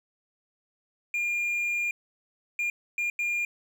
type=tone bursts at uneven times; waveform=triangle; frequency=2410 Hz; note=D7; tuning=44 cents sharp; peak=-24 dBFS; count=4; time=1.14-1.91 / 2.59-2.7 / 2.98-3.1 / 3.19-3.45 s; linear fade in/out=2 ms; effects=none